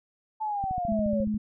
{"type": "linear sweep", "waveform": "sine", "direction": "down", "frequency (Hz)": [880, 534], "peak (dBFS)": -27, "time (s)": [0.4, 1.25], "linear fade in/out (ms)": 20}
{"type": "click train", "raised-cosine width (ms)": 5, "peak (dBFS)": -24, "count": 11, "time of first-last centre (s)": [0.64, 1.344], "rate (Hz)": 14.2}
{"type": "tone", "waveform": "sine", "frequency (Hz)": 212.6, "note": "G#3", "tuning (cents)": 41, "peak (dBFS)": -25, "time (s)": [0.88, 1.38], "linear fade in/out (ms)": 10}
{"effects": []}